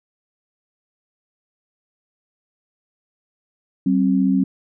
sine tone pair together, 191.07 / 266.6 Hz, G3 / C4, -44 / +33 cents, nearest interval tritone, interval 577 cents, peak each -17 dBFS, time 3.86-4.44 s, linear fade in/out 5 ms, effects none

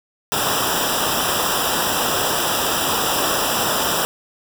pink noise with comb filter, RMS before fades -20 dBFS, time 0.32-4.05 s, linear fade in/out 0 ms, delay 0.46 ms, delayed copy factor -1, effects none

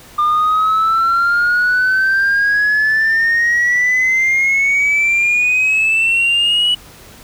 sine exponential sweep, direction up, 1198 to 2952 Hz, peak -9 dBFS, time 0.18-6.75 s, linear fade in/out 10 ms, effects tanh soft clip ceiling -9 dBFS + pink hiss -40 dBFS RMS until 7.23 s

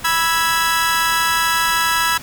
sawtooth chord, E major, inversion second, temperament equal with one note detuned, 982.6 / 1318.5 / 1661.2 Hz, B5 / E6 / G#6, -9 / 0 / 0 cents, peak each -16 dBFS, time 0.04-2.18 s, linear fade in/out 10 ms, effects pink hiss -36 dBFS RMS until 2.22 s

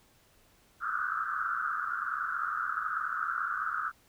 white band-pass noise, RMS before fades -33 dBFS, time 0.8-3.92 s, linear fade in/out 50 ms, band 1200 to 1500 Hz, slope 96 dB/octave, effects pink hiss -64 dBFS RMS until 4.08 s

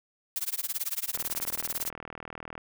blue noise with tremolo, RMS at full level -29 dBFS, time 0.36-1.9 s, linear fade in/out 0 ms, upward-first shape sine, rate 18 Hz, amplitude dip 100%
click train, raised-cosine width 0.5 ms, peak -24 dBFS, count 58, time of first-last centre 1.15-2.579 s, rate 39.9 Hz
effects none

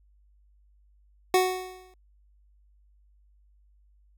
25% pulse tone with exponential decay, 370 Hz, F#4, in tune, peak -13 dBFS, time 1.34-1.94 s, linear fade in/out 2 ms, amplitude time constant 130 ms, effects added 50 Hz sine -58 dBFS peak until 4.17 s

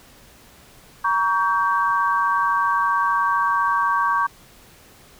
sine chord, G diminished, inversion first, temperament just, 940.8 / 1128.9 / 1568 Hz, Bb5 / Db6 / G6, +16 / +31 / 0 cents, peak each -23 / -19 / -24 dBFS, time 1.04-4.27 s, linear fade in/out 10 ms, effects pink hiss -49 dBFS RMS until 5.19 s

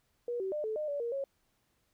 sine tone with pitch steps, 480.4 / 382.2 / 601 / 435.6 / 608 / 574 / 470.2 / 549 Hz, B4 / G4 / D5 / A4 / D#5 / D5 / A#4 / C#5, -48 / -44 / +40 / -17 / -40 / -40 / +15 / -17 cents, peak -32 dBFS, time 0.28-1.24 s, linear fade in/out 2 ms, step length 120 ms, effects pink hiss -75 dBFS RMS until 1.93 s

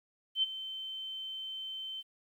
sine tone with ADSR envelope, 3089 Hz, G7, 26 cents flat, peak -24 dBFS, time 0.35-2.03 s, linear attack 77 ms, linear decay 24 ms, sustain -14 dB, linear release 34 ms, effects 11-bit

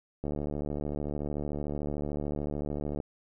click train, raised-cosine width 2 ms, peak -21 dBFS, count 204, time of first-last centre 0.24-3.002 s, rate 73.5 Hz, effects none

